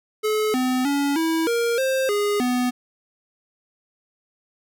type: tone with pitch steps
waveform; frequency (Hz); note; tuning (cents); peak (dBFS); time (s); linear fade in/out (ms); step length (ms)
square; 429.4 / 254.9 / 283 / 325.1 / 468.2 / 528 / 411.6 / 248.4; A4 / C4 / C#4 / E4 / A#4 / C5 / G#4 / B3; -42 / -45 / +36 / -24 / +8 / +16 / -16 / +10; -20; 0.23-2.71; 20; 310
effects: none